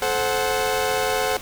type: chord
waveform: sawtooth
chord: F# diminished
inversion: first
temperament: equal with one note detuned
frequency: 433.7 / 523.3 / 740 Hz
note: A4 / C5 / F#5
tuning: -25 / 0 / 0 cents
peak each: -21 dBFS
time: 0.02-1.37 s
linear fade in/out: 2 ms
effects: pink hiss -37 dBFS RMS until 1.41 s